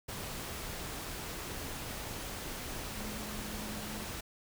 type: tone in noise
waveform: sine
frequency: 212.1 Hz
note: G#3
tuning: 37 cents sharp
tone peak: -44 dBFS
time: 2.95-4.05 s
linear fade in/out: 10 ms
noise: pink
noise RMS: -41 dBFS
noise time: 0.08-4.21 s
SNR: -6 dB
effects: none